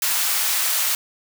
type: high-pass noise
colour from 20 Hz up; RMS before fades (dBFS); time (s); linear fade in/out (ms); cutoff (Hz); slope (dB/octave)
white; -21; 0.02-0.95; 2; 890; 12
effects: none